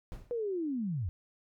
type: noise with exponential decay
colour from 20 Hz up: brown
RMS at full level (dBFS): -40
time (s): 0.12-0.44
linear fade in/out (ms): 0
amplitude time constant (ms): 69
type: linear sweep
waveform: sine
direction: down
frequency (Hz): 491.6 to 76.4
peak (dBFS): -31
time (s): 0.31-1.09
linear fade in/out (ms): 0
effects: none